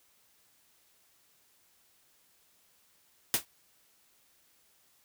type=noise with exponential decay; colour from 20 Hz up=white; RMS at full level=-22 dBFS; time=3.34-3.45 s; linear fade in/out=0 ms; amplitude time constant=23 ms; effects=white hiss -67 dBFS RMS until 5.04 s